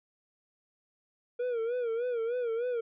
triangle tone with vibrato, 474.2 Hz, A#4, 30 cents sharp, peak -27 dBFS, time 1.39-2.81 s, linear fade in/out 10 ms, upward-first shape sine, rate 3.3 Hz, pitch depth 96 cents each way, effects resampled to 8000 Hz

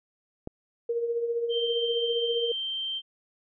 click, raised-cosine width 2 ms, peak -21 dBFS, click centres 0.474 s
sine tone with tremolo, 468.6 Hz, A#4, 9 cents sharp, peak -23 dBFS, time 0.89-2.52 s, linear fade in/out 5 ms, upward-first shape triangle, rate 15 Hz, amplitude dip 60%
sine tone, 3136 Hz, G7, in tune, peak -29 dBFS, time 1.49-3.02 s, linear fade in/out 50 ms
effects none

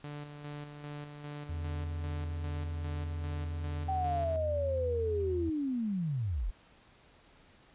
sawtooth tone with tremolo, 146.7 Hz, D3, 2 cents flat, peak -36 dBFS, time 0.04-4.36 s, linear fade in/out 0 ms, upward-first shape square, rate 2.5 Hz, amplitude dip 45%
triangle tone, 82.5 Hz, E2, 2 cents sharp, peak -32 dBFS, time 1.49-5.5 s, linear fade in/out 5 ms
sine linear sweep, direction down, 774 to 33 Hz, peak -30 dBFS, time 3.88-6.51 s, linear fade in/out 10 ms
effects pink hiss -61 dBFS RMS until 7.74 s + resampled to 8000 Hz

